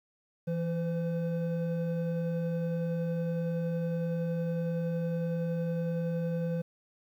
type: tone pair together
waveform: triangle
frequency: 166.3 / 509.7 Hz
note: E3 / C5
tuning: +16 / -45 cents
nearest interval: octave + perfect fifth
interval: 1939 cents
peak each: -28 / -33 dBFS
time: 0.47-6.62 s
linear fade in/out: 10 ms
effects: 11-bit